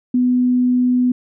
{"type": "tone", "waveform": "sine", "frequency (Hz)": 249.1, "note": "B3", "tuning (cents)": 15, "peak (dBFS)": -12, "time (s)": [0.14, 1.12], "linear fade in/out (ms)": 5, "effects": []}